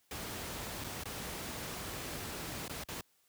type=noise with dropouts; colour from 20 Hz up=pink; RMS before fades=-41 dBFS; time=0.11-3.01 s; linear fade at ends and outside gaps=2 ms; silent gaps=0.84-0.843 / 1.037-1.055 / 2.68-2.695 / 2.837-2.886 s; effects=white hiss -72 dBFS RMS until 3.28 s + high-pass 60 Hz 12 dB/octave